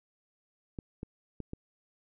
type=clicks; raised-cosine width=3 ms; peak=-25 dBFS; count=4; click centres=0.788 / 1.031 / 1.403 / 1.534 s; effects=none